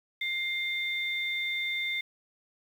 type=tone pair together; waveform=sine; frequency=2100 / 3590 Hz; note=C7 / A7; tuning=+6 / +34 cents; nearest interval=major sixth; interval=928 cents; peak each=-30 / -34 dBFS; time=0.21-2.01 s; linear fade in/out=5 ms; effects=9-bit